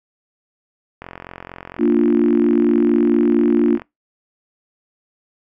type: click train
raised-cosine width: 0.5 ms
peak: -17 dBFS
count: 125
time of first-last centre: 1.02-3.819 s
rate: 44.3 Hz
type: chord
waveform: sine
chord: Bb major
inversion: none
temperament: equal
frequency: 233.1 / 293.7 / 349.2 Hz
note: Bb3 / D4 / F4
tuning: 0 / 0 / 0 cents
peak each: -16 dBFS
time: 1.78-3.79 s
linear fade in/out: 50 ms
effects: noise-tail reverb RT60 0.2 s tail -25 dB re dry